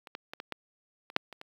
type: clicks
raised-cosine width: 0.3 ms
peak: -30 / -21 / -23 / -22 / -18 / -29 / -7 / -28 / -27 dBFS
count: 9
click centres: 0.072 / 0.151 / 0.335 / 0.401 / 0.523 / 1.101 / 1.164 / 1.327 / 1.414 s
effects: high-pass 200 Hz 12 dB/octave + 8-bit